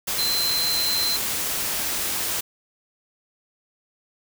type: tone in noise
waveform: sine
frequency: 4092 Hz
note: C8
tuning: 39 cents flat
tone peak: -22 dBFS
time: 0.18-1.17 s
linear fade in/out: 10 ms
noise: white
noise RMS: -26 dBFS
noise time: 0.07-2.41 s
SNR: +1 dB
effects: none